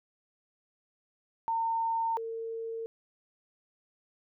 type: tone pair in turn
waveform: sine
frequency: 910 / 453.7 Hz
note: A#5 / A#4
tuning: -42 / -47 cents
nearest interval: octave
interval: 1205 cents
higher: first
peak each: -27 / -34 dBFS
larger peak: first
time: 1.48-2.17 / 2.17-2.86 s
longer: neither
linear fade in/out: 0 ms
effects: none